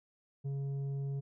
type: tone with tanh clipping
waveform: sine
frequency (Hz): 138.59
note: C#3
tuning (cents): 0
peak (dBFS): -35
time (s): 0.44-1.21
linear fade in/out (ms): 20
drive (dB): 6
effects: none